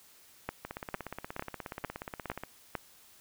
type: two click trains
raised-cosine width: 0.5 ms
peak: -23 / -18 dBFS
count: 31 / 6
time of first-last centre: 0.65-2.436 / 0.49-2.752 s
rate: 16.8 / 2.21 Hz
effects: white hiss -59 dBFS RMS until 3.2 s